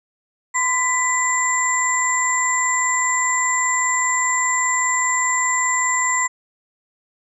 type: tone cluster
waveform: sine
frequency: 1021 / 1985 / 7360 Hz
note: C6 / B6 / A#8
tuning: -43 / +8 / -23 cents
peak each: -21 dBFS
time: 0.54-6.28 s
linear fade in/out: 20 ms
effects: none